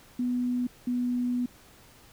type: tone pair in turn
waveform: sine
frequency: 246.9 / 245.9 Hz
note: B3 / B3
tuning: 0 / -7 cents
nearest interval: unison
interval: 7 cents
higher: first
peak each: -25 dBFS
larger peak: neither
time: 0.19-0.67 / 0.87-1.46 s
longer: second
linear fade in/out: 5 ms
effects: pink hiss -55 dBFS RMS until 2.12 s